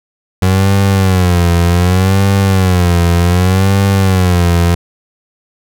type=tone with vibrato; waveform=30% pulse; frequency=91.9 Hz; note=F#2; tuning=11 cents flat; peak=-5 dBFS; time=0.42-4.75 s; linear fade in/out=5 ms; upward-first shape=sine; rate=0.66 Hz; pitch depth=120 cents each way; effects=none